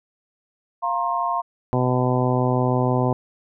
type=chord; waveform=sine; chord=F suspended fourth; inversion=none; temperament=equal with one note detuned; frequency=698.5 / 932.3 / 1064.8 Hz; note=F5 / Bb5 / C6; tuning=0 / 0 / +30 cents; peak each=-25 / -25 / -24 dBFS; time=0.82-1.42 s; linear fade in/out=20 ms
type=harmonic tone; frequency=126.1 Hz; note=B2; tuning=36 cents sharp; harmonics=1 / 2 / 3 / 4 / 5 / 6 / 7 / 8; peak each=-21 / -24 / -26 / -27 / -28 / -29 / -29 / -30 dBFS; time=1.73-3.13 s; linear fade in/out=0 ms
effects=none